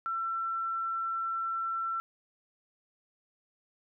sine tone, 1345 Hz, E6, 34 cents sharp, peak -30 dBFS, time 0.06-2 s, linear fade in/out 0 ms, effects none

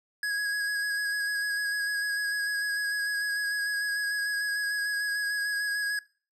square tone with vibrato, 1661.2 Hz, G#6, in tune, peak -28 dBFS, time 0.23-5.99 s, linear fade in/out 2 ms, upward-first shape square, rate 6.7 Hz, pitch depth 15 cents each way, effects noise-tail reverb RT60 0.4 s tail -22 dB re dry + low-pass 11000 Hz 12 dB/octave

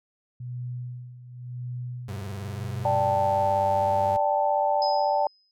sine tone with tremolo, 123.47 Hz, B2, in tune, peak -30 dBFS, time 0.4-3.46 s, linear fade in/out 5 ms, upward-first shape sine, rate 0.92 Hz, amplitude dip 75%
35% pulse tone with vibrato, 98 Hz, G2, in tune, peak -31 dBFS, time 2.08-4.17 s, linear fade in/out 5 ms, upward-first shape square, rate 19 Hz, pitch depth 88 cents each way
sine chord, D suspended fourth, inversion none, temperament equal, 587.3 / 784 / 880 Hz, D5 / G5 / A5, 0 / 0 / 0 cents, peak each -25 dBFS, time 2.85-5.27 s, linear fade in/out 2 ms
sine tone with exponential decay, 5050 Hz, D#8, 25 cents sharp, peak -28 dBFS, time 4.82-5.51 s, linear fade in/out 1 ms, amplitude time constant 150 ms
effects none

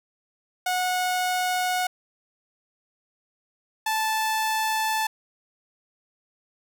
sawtooth tone pair in turn, 731 / 876.2 Hz, F#5 / A5, -21 / -7 cents, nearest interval minor third, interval 314 cents, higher second, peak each -19 dBFS, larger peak neither, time 0.66-1.87 / 3.86-5.07 s, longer neither, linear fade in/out 5 ms, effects none

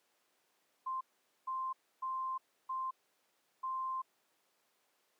sine tone bursts at uneven times, 1046.5 Hz, C6, in tune, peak -35 dBFS, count 5, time 0.86-1.01 / 1.47-1.73 / 2.02-2.38 / 2.69-2.91 / 3.63-4.02 s, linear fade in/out 10 ms, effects pink hiss -75 dBFS RMS until 5.19 s + high-pass 400 Hz 12 dB/octave

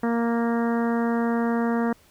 harmonic tone, 233.1 Hz, A#3, in tune, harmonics 1 / 2 / 3 / 4 / 5 / 6 / 7 / 8, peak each -22 / -28 / -32 / -34 / -36 / -38 / -39 / -40 dBFS, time 0.03-1.93 s, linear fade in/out 5 ms, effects pink hiss -57 dBFS RMS until 2.1 s

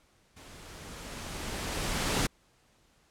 pink noise with level ramp, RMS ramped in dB -51 to -27 dBFS, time 0.36-2.27 s, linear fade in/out 10 ms, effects pink hiss -66 dBFS RMS until 3.1 s + low-pass 10000 Hz 12 dB/octave

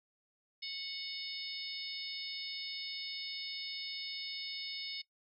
harmonic tone, 735 Hz, F#5, 12 cents flat, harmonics 3 / 4 / 5 / 6 / 7, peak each -46 / -50 / -45 / -46 / -44 dBFS, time 0.62-5.02 s, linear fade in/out 10 ms, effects noise-tail reverb RT60 0.1 s tail -19 dB re dry

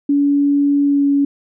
sine tone with pitch glide, 284.6 to 281.8 Hz, C#4 to C#4, +46 to +29 cents, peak -11 dBFS, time 0.09-1.25 s, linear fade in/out 5 ms, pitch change -17 cents, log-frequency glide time 0.83-1.06 s, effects none

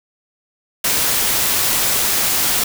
white noise, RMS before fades -17 dBFS, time 0.84-2.64 s, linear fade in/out 5 ms, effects none

